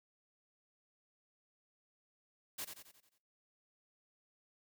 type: noise with echo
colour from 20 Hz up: white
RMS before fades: -42 dBFS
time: 2.58-2.65 s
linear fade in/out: 10 ms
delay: 89 ms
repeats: 6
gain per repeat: -6 dB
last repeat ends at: 3.184 s
effects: noise-tail reverb RT60 0.3 s tail -18 dB re dry